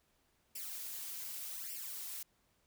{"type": "noise with flanger", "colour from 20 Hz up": "blue", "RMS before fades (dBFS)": -44, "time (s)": [0.55, 2.23], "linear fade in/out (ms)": 5, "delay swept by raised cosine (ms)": [0.38, 5.18], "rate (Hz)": 0.85, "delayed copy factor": 0.8, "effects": ["pink hiss -75 dBFS RMS until 2.66 s"]}